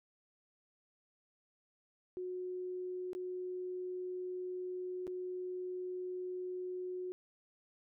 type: tone with dropouts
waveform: sine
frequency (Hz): 365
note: F#4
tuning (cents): -24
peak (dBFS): -38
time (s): 2.17-7.12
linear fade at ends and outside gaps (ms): 0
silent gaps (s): 3.132-3.15 / 5.069-5.077
effects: none